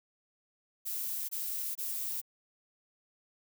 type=noise bursts; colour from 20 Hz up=violet; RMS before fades=-36 dBFS; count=3; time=0.85-2.216 s; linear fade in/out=20 ms; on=440 ms; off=23 ms; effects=none